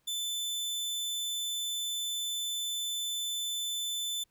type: tone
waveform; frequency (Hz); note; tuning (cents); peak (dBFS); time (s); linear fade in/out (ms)
sawtooth; 3520; A7; 0; -29; 0.07-4.24; 10
effects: pink hiss -74 dBFS RMS until 4.3 s